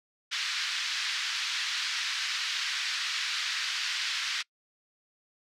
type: band-pass noise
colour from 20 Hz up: white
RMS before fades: -32 dBFS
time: 0.31-4.43 s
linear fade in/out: 20 ms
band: 1400 to 4900 Hz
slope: 24 dB/octave
effects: noise-tail reverb RT60 0.1 s tail -25 dB re dry